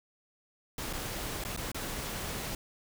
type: noise with dropouts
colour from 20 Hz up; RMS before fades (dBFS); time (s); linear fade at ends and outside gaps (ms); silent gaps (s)
pink; -37; 0.78-2.55; 2; 0.929-0.933 / 1.439-1.449 / 1.564-1.574 / 1.717-1.745
effects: none